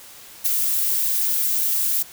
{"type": "noise with ADSR envelope", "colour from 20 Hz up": "violet", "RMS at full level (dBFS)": -17, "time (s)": [0.44, 2.03], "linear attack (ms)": 21, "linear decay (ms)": 8, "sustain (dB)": -4, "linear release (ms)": 11, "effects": ["white hiss -43 dBFS RMS until 2.12 s"]}